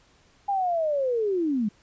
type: linear sweep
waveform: sine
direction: down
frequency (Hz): 815 to 197.1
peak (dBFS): -22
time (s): 0.48-1.69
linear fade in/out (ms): 10
effects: pink hiss -60 dBFS RMS until 1.82 s + resampled to 16000 Hz